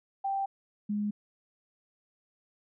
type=tone pair in turn; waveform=sine; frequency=784 / 207.7 Hz; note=G5 / G#3; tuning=0 / 0 cents; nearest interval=octave + major seventh; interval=2300 cents; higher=first; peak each=-28 dBFS; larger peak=neither; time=0.24-0.46 / 0.89-1.11 s; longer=neither; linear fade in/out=10 ms; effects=none